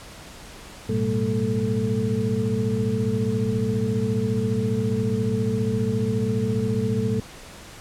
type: tone cluster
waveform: sine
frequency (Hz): 107.2 / 121.8 / 197.1 / 227.4 / 440.5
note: A2 / B2 / G3 / A#3 / A4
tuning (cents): -45 / -24 / +10 / -43 / +2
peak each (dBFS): -27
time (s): 0.89-7.2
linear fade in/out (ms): 5
effects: pink hiss -42 dBFS RMS until 7.8 s + low-pass 10000 Hz 12 dB/octave